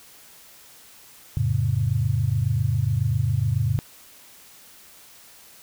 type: chord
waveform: sine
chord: F augmented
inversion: none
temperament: just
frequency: 87.31 / 109.13 / 136.42 Hz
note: F2 / A2 / C#3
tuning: 0 / -14 / -27 cents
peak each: -27 / -22 / -24 dBFS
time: 1.37-3.79 s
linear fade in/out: 0 ms
effects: white hiss -49 dBFS RMS until 5.62 s